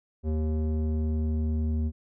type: tone with low-pass filter sweep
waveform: square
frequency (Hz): 77.78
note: D#2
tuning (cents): 0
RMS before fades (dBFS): -27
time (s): 0.23-1.92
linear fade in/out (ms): 50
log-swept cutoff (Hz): 420 to 230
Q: 1.3
effects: none

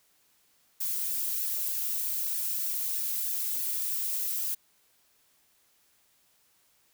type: noise with flanger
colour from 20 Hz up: violet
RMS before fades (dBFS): -31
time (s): 0.8-4.55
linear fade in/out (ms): 10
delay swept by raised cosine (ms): 1.1 to 2.9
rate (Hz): 3.2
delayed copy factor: +0.55
effects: white hiss -67 dBFS RMS until 6.93 s

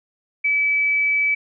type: tone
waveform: sine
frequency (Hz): 2297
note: D7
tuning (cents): -39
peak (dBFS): -16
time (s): 0.44-1.35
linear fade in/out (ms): 10
effects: none

